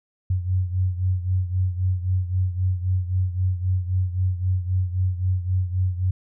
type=beating tone pair; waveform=sine; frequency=91.3 / 95.1 Hz; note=F#2 / F#2; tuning=-23 / +48 cents; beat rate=3.8 Hz; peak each=-21 / -26 dBFS; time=0.3-6.11 s; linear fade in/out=5 ms; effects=none